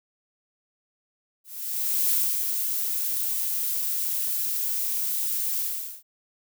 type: noise with ADSR envelope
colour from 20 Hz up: violet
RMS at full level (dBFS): -22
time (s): 1.44-6.03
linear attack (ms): 680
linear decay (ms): 270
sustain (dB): -5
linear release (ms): 430
effects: none